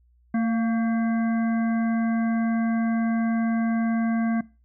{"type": "harmonic tone with a mistuned harmonic", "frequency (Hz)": 226.5, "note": "A#3", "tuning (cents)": -50, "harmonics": [1, 3, 5, 7, 9], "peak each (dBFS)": [-20, -33, -39, -38, -42], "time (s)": [0.34, 4.41], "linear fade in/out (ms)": 5, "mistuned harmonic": 3, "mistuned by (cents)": 39, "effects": ["noise-tail reverb RT60 0.3 s tail -21 dB re dry", "added 60 Hz sine -57 dBFS peak until 4.64 s"]}